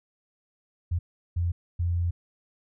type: tone bursts at uneven times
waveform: sine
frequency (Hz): 86.5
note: F2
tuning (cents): -16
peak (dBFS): -23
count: 3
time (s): 0.91-0.99 / 1.36-1.52 / 1.79-2.11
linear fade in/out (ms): 10
effects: none